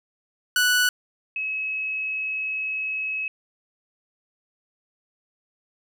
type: tone pair in turn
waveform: sawtooth / sine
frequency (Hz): 1480 / 2570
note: F#6 / E7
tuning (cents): 0 / -45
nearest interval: minor seventh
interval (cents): 955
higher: second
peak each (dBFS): -14 / -25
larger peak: first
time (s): 0.56-0.89 / 1.36-3.28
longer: second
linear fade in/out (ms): 2
effects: none